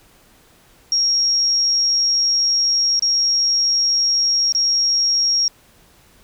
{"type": "tone with dropouts", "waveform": "sine", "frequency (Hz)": 5588, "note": "F8", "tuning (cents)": 0, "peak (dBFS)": -14, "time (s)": [0.92, 5.48], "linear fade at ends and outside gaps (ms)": 1, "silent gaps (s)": [[2.994, 3.023], [4.523, 4.549]], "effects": ["pink hiss -52 dBFS RMS until 6.23 s"]}